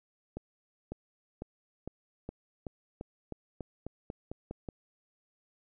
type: accelerating click train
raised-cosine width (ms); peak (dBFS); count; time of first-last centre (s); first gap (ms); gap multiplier
2; -25; 14; 0.37-4.688; 550; 0.91
effects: none